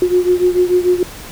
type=beating tone pair; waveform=sine; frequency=357.8 / 364.6 Hz; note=F4 / F#4; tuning=+42 / -25 cents; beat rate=6.8 Hz; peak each=-12 / -15 dBFS; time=0.02-1.03 s; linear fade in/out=2 ms; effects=pink hiss -33 dBFS RMS until 1.31 s